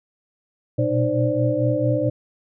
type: tone cluster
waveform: sine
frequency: 120.1 / 124.6 / 306.3 / 519 / 582 Hz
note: B2 / B2 / D#4 / C5 / D5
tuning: -48 / +16 / -27 / -14 / -16 cents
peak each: -24 dBFS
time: 0.78-2.1 s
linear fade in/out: 10 ms
effects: none